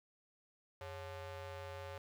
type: ring-modulated tone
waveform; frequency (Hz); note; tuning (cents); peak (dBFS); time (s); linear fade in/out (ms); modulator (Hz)
sawtooth; 320.4; E4; -49; -38; 0.81-1.98; 2; 231
effects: low-pass 4000 Hz 12 dB/octave + 11-bit